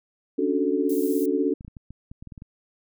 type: chord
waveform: sine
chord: D major seventh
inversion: third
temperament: equal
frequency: 277.2 / 293.7 / 370 / 440 Hz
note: C#4 / D4 / F#4 / A4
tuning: 0 / 0 / 0 / 0 cents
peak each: -26 dBFS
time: 0.38-1.54 s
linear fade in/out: 10 ms
type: high-pass noise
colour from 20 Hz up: white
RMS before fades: -39 dBFS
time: 0.89-1.26 s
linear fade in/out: 5 ms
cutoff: 9400 Hz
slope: 12 dB/octave
type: clicks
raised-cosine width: 5 ms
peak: -28 dBFS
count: 11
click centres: 1.609 / 1.648 / 1.68 / 1.768 / 1.906 / 2.115 / 2.225 / 2.273 / 2.322 / 2.378 / 2.421 s
effects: none